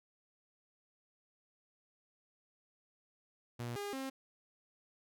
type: tone with pitch steps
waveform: sawtooth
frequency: 119.7 / 406.8 / 267 Hz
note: A#2 / G#4 / C4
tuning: +46 / -36 / +35 cents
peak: -35 dBFS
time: 3.59-4.1 s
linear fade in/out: 10 ms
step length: 170 ms
effects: none